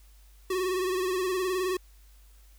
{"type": "tone with vibrato", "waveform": "square", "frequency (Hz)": 370, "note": "F#4", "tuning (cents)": 0, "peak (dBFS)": -27, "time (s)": [0.5, 1.77], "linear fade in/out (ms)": 5, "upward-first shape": "sine", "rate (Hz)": 19, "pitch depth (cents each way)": 55, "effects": ["added 50 Hz sine -52 dBFS peak until 2.58 s", "white hiss -63 dBFS RMS until 2.58 s"]}